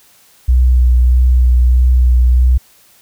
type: tone with vibrato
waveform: sine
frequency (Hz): 62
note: B1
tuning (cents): +7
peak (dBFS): -6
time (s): 0.48-2.58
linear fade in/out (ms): 10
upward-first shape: sine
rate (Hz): 1.6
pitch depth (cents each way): 19
effects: white hiss -48 dBFS RMS until 3.01 s